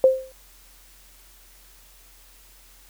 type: tone with exponential decay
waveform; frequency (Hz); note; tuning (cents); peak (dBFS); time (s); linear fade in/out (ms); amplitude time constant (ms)
sine; 523.3; C5; 0; -8; 0.04-0.32; 1; 60
effects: added 43 Hz sine -53 dBFS peak until 2.89 s + white hiss -53 dBFS RMS until 2.89 s